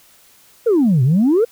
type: exponential two-way sweep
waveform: sine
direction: down then up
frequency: 493.9 to 120.7 to 493.9 Hz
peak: -9 dBFS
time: 0.66-1.45 s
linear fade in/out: 10 ms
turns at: 1.03 s
effects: tanh soft clip ceiling -8 dBFS + white hiss -50 dBFS RMS until 1.51 s